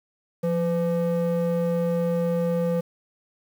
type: ring-modulated tone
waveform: triangle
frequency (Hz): 340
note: F4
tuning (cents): -46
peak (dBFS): -16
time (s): 0.43-2.81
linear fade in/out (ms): 10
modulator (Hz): 166
effects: 8-bit